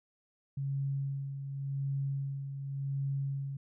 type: tone with tremolo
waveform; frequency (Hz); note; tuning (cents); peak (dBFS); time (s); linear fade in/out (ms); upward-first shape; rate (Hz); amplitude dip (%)
sine; 138; C#3; -7; -30; 0.57-3.57; 5; sine; 0.89; 55
effects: none